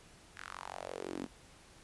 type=tone with high-pass filter sweep; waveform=sawtooth; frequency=45.97 Hz; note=F#1; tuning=10 cents flat; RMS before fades=-44 dBFS; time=0.36-1.27 s; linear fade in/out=20 ms; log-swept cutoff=1700 to 240 Hz; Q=3.6; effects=pink hiss -59 dBFS RMS until 1.83 s + resampled to 24000 Hz